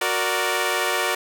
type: chord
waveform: 10% pulse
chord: Gb augmented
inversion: none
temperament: equal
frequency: 370 / 466.2 / 587.3 Hz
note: Gb4 / Bb4 / D5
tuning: 0 / 0 / 0 cents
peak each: -17 dBFS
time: 0.01-1.15 s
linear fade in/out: 5 ms
effects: none